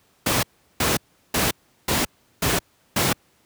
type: noise bursts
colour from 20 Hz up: pink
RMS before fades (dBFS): -20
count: 6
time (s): 0.26-3.13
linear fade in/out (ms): 5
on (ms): 170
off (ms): 370
effects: pink hiss -61 dBFS RMS until 3.45 s + high-pass 80 Hz 12 dB/octave